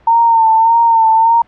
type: tone with vibrato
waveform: sine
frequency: 909 Hz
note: A#5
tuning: 44 cents flat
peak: -6 dBFS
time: 0.07-1.42 s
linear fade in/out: 5 ms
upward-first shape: sine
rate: 1.7 Hz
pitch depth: 41 cents each way
effects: pink hiss -48 dBFS RMS until 1.47 s + low-pass 2000 Hz 12 dB/octave